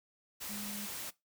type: tone in noise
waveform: sine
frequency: 206.1 Hz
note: G#3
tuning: 13 cents flat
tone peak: -43 dBFS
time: 0.49-0.87 s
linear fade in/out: 20 ms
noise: white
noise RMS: -42 dBFS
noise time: 0.4-1.11 s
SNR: -4 dB
effects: noise-tail reverb RT60 0.2 s tail -20 dB re dry